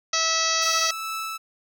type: harmonic tone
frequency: 650 Hz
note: E5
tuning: 24 cents flat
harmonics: 1 / 2 / 3 / 4 / 5 / 6 / 7 / 8 / 9 / 10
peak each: -33 / -27 / -30 / -31 / -33 / -30 / -28 / -30 / -28 / -33 dBFS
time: 0.13-0.91 s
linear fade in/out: 5 ms
type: tone with tremolo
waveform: sawtooth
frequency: 1313 Hz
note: E6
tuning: 7 cents flat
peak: -24 dBFS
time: 0.61-1.38 s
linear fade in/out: 20 ms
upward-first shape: sine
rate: 2.3 Hz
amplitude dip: 25%
effects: none